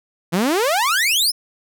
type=exponential sweep; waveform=sawtooth; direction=up; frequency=160 to 5440 Hz; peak=-12 dBFS; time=0.32-1.32 s; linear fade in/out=20 ms; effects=none

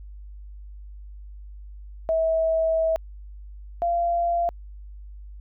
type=tone pair in turn; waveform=sine; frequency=648 / 688 Hz; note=E5 / F5; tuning=-30 / -26 cents; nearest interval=minor second; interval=104 cents; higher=second; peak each=-19 / -20 dBFS; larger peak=first; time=2.09-2.96 / 3.82-4.49 s; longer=first; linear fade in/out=0 ms; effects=added 50 Hz sine -38 dBFS peak until 5.4 s

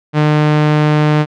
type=tone; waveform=sawtooth; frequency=151.1 Hz; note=D3; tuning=50 cents sharp; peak=-5 dBFS; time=0.13-1.26 s; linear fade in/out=50 ms; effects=low-pass 3000 Hz 12 dB/octave

